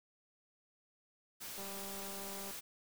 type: noise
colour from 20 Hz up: white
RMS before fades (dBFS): -46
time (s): 1.4-2.61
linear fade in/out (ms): 20
type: click train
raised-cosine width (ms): 1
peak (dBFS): -37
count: 184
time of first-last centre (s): 1.58-2.509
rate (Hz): 197
effects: none